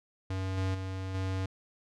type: tone with level steps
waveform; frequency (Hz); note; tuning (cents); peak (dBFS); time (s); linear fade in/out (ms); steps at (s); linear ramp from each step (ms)
square; 94.7; F#2; +41; -32 / -29 / -35 / -31; 0.3-1.46; 5; 0.57 / 0.74 / 1.14; 10
effects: low-pass 6000 Hz 12 dB/octave